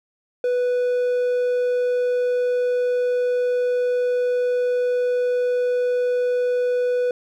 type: tone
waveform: triangle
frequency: 493.9 Hz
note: B4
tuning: in tune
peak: -16 dBFS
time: 0.44-7.11 s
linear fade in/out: 2 ms
effects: none